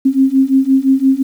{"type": "beating tone pair", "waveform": "sine", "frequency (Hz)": [264.1, 269.9], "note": ["C4", "C#4"], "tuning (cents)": [16, -46], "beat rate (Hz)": 5.8, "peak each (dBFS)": [-12, -11], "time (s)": [0.05, 1.23], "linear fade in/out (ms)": 10, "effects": ["7-bit"]}